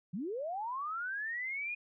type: linear sweep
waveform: sine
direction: up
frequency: 155.56 to 2474 Hz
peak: -35 dBFS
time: 0.13-1.75 s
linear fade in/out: 10 ms
effects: none